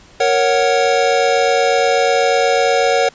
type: chord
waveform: square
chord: F# major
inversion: first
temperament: equal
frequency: 466.2 / 554.4 / 740 Hz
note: A#4 / C#5 / F#5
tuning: 0 / 0 / 0 cents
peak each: -17 dBFS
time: 0.2-3.09 s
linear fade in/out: 5 ms
effects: pink hiss -45 dBFS RMS until 3.14 s + resampled to 16000 Hz